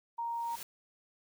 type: noise with exponential growth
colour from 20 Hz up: white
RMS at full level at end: -42 dBFS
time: 0.17-0.63 s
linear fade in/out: 2 ms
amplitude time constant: 100 ms
type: tone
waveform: sine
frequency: 933 Hz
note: A#5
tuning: 1 cent sharp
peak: -33 dBFS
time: 0.18-0.56 s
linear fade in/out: 10 ms
effects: none